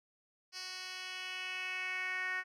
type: tone with band-pass filter sweep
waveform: 10% pulse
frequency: 369.9 Hz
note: F#4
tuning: in tune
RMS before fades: -40 dBFS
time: 0.52-2.44 s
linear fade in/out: 50 ms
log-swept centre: 4500 to 1800 Hz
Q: 3.4
effects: none